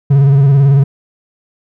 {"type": "tone with vibrato", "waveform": "triangle", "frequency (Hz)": 138.59, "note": "C#3", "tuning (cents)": 0, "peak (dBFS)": -3, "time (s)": [0.1, 0.84], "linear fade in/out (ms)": 10, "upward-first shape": "square", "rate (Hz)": 18, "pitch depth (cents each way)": 47, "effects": []}